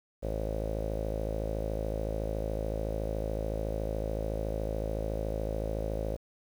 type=tone with low-pass filter; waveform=sawtooth; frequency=53.8 Hz; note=A1; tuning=38 cents flat; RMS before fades=-33 dBFS; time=0.22-6.17 s; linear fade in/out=20 ms; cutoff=550 Hz; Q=6.7; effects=9-bit